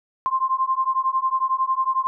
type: beating tone pair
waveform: sine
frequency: 1046.5 / 1057.5 Hz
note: C6 / C6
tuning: 0 / +18 cents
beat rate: 11 Hz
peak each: -22 dBFS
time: 0.26-2.07 s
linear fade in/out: 0 ms
effects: none